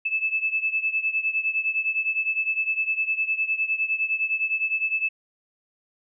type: beating tone pair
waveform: sine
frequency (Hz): 2615 / 2624.8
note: E7 / E7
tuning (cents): -15 / -8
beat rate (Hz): 9.8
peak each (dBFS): -24 / -27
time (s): 0.05-5.09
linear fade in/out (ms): 10
effects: none